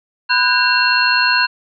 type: tone cluster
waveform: sine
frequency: 997 / 1482 / 1601 / 2731 / 4238 Hz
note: B5 / F#6 / G6 / F7 / C8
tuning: +16 / +2 / +36 / -39 / +21 cents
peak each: -18 dBFS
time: 0.29-1.47 s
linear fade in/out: 20 ms
effects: none

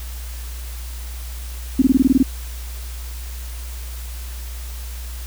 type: tone bursts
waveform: sine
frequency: 263.6 Hz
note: C4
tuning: 13 cents sharp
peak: -9 dBFS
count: 9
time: 1.79-2.229 s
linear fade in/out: 5 ms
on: 31 ms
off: 20 ms
effects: added 60 Hz sine -28 dBFS peak until 5.26 s + white hiss -39 dBFS RMS until 5.26 s

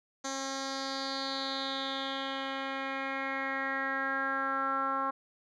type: tone with low-pass filter sweep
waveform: 10% pulse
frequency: 270.1 Hz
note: C#4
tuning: 45 cents flat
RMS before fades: -34 dBFS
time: 0.24-5.11 s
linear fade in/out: 10 ms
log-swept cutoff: 6200 to 1200 Hz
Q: 5.1
effects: none

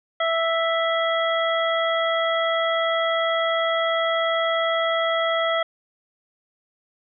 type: harmonic tone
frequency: 659.3 Hz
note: E5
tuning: in tune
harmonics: 1 / 2 / 3 / 5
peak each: -22 / -25 / -27 / -29 dBFS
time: 0.2-5.63 s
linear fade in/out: 5 ms
effects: none

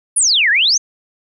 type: exponential two-way sweep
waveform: sine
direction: down then up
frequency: 10548 to 1610 to 6630 Hz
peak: -10 dBFS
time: 0.16-0.78 s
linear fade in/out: 10 ms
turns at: 0.5 s
effects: none

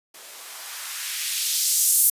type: noise with band-pass filter sweep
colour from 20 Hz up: violet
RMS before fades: -24 dBFS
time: 0.14-2.1 s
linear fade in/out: 5 ms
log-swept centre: 350 to 11000 Hz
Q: 1.1
effects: resampled to 32000 Hz

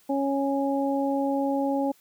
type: harmonic tone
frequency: 276.3 Hz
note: C#4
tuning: 6 cents flat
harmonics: 1 / 2 / 3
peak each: -25 / -28 / -30 dBFS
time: 0.09-1.92 s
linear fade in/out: 10 ms
effects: white hiss -60 dBFS RMS until 2 s

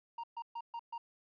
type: tone bursts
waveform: triangle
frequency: 932.3 Hz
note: A#5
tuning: in tune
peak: -37 dBFS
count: 5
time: 0.18-0.98 s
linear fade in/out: 5 ms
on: 56 ms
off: 130 ms
effects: resampled to 11025 Hz + 13-bit

